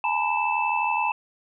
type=tone cluster; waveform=sine; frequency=837 / 909 / 996 / 2638 Hz; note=G#5 / A#5 / B5 / E7; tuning=+13 / -44 / +14 / +1 cents; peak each=-27 dBFS; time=0.04-1.12 s; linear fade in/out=2 ms; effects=none